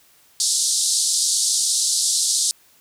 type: band-pass noise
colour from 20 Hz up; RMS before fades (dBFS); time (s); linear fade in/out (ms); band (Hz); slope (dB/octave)
white; -20; 0.4-2.51; 0; 3900 to 9600; 48
effects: white hiss -55 dBFS RMS until 2.8 s